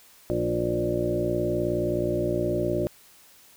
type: harmonic tone with a mistuned harmonic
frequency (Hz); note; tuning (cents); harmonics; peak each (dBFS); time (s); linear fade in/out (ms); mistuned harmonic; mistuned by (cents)
59.2; A#1; +27; 1 / 2 / 3 / 4 / 5 / 6 / 8 / 9 / 10; -38 / -32 / -34 / -37 / -33 / -27 / -39 / -34 / -29; 0.3-2.87; 0; 5; +17
effects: white hiss -54 dBFS RMS until 3.56 s